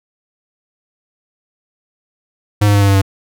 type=tone with pitch steps; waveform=square; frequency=103.8 / 102.43 / 101.08 / 99.74 / 98.43 / 97.13 Hz; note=G#2 / G#2 / G#2 / G2 / G2 / G2; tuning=0 / -23 / -46 / +30 / +8 / -15 cents; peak=-9 dBFS; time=2.61-3.018 s; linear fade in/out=10 ms; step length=68 ms; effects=none